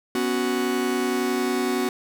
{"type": "chord", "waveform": "45% pulse", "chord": "B suspended second", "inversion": "none", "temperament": "just", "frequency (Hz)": [246.9, 277.8, 370.4], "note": ["B3", "C#4", "F#4"], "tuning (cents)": [0, 4, 2], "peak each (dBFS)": [-26, -29, -25], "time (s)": [0.15, 1.89], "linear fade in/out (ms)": 2, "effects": []}